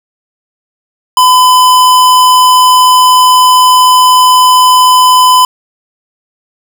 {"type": "tone", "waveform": "square", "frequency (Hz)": 1009, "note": "B5", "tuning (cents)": 37, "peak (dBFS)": -3, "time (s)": [1.17, 5.45], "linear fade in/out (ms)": 2, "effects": []}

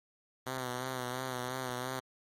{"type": "tone with vibrato", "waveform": "5% pulse", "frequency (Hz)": 127.2, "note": "C3", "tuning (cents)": -48, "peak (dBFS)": -24, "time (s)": [0.46, 2], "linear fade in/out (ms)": 10, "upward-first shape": "sine", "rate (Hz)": 2.9, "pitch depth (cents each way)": 48, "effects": ["MP3 64 kbps"]}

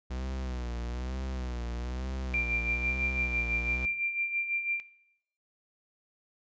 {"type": "tone with vibrato", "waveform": "45% pulse", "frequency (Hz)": 62.2, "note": "B1", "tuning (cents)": 13, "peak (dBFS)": -33, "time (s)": [0.1, 3.86], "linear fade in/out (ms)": 10, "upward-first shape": "sine", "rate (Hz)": 1.1, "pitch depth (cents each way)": 88}
{"type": "tone with tremolo", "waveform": "sine", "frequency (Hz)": 2372, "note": "D7", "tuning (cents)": 17, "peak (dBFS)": -25, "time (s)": [2.34, 4.8], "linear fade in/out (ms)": 0, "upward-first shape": "sine", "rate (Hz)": 6, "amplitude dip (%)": 55}
{"effects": ["noise-tail reverb RT60 0.7 s tail -18 dB re dry", "resampled to 16000 Hz"]}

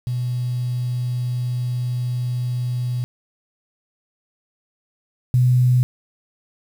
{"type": "tone pair in turn", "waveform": "sine", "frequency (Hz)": [123.47, 125.12], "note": ["B2", "B2"], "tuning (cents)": [0, 23], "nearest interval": "unison", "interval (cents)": 23, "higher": "second", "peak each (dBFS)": [-20, -12], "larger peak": "second", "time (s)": [[0.07, 3.04], [5.34, 5.83]], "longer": "first", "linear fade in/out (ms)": 0, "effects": ["7-bit"]}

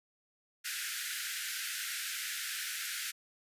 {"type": "high-pass noise", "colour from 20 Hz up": "pink", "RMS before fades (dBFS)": -38, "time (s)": [0.64, 3.12], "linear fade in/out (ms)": 20, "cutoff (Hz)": 1400, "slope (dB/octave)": 96, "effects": ["resampled to 32000 Hz"]}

